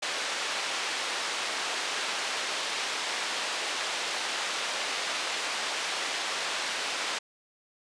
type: band-pass noise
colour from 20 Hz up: white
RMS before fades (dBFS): -32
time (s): 0.02-7.19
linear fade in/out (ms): 10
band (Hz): 450 to 4100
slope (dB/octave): 12
effects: resampled to 22050 Hz